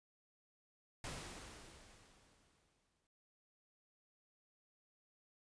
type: noise with exponential decay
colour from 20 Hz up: pink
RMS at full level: -45 dBFS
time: 1.04-3.07 s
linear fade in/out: 1 ms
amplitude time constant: 440 ms
effects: resampled to 22050 Hz